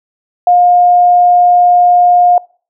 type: tone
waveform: sine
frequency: 711 Hz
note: F5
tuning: 31 cents sharp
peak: -4 dBFS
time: 0.47-2.38 s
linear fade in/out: 2 ms
effects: noise-tail reverb RT60 0.4 s tail -23 dB re dry